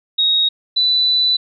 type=tone pair in turn; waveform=sine; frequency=3769 / 3982 Hz; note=A#7 / B7; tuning=+18 / +14 cents; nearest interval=minor second; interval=96 cents; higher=second; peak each=-12 dBFS; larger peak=neither; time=0.18-0.49 / 0.76-1.37 s; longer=second; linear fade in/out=10 ms; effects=none